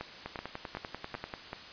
two click trains, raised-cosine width 0.5 ms, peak -22 / -22 dBFS, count 5 / 12, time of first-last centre 0.01-1.531 / 0.26-1.338 s, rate 2.63 / 10.2 Hz, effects white hiss -47 dBFS RMS until 1.72 s + resampled to 11025 Hz

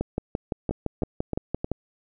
two click trains, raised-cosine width 2 ms, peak -12 / -14 dBFS, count 11 / 4, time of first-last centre 0.01-1.716 / 0.71-1.645 s, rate 5.86 / 3.21 Hz, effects none

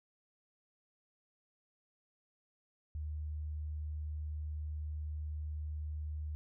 sine tone, 76 Hz, D#2, 40 cents flat, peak -37 dBFS, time 2.95-6.35 s, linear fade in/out 0 ms, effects none

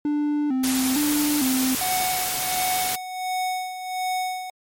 triangle tone with vibrato, 277.2 Hz, C#4, in tune, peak -18 dBFS, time 0.05-1.75 s, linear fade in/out 2 ms, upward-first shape square, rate 1.1 Hz, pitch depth 110 cents each way
white noise, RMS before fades -26 dBFS, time 0.63-2.96 s, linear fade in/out 10 ms
square tone with tremolo, 740 Hz, F#5, in tune, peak -23 dBFS, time 1.81-4.5 s, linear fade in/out 2 ms, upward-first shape sine, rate 1.4 Hz, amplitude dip 65%
effects MP3 64 kbps

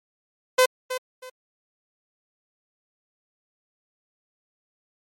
sawtooth tone with echo, 510 Hz, C5, 44 cents flat, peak -10 dBFS, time 0.58-0.66 s, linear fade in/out 10 ms, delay 320 ms, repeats 2, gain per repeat -12 dB, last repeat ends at 1.3 s, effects MP3 64 kbps

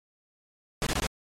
pink noise bursts, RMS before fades -27 dBFS, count 4, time 0.82-1.067 s, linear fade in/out 0 ms, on 46 ms, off 21 ms, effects low-pass 9000 Hz 12 dB/octave + MP3 96 kbps

